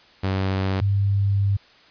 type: tone pair in turn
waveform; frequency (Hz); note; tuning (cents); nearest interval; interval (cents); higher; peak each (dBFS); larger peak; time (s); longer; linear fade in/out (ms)
sawtooth / sine; 95.6 / 99.55; G2 / G2; -43 / +27; minor second; 70; second; -17; neither; 0.23-0.81 / 0.81-1.57; second; 10
effects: white hiss -52 dBFS RMS until 1.9 s + resampled to 11025 Hz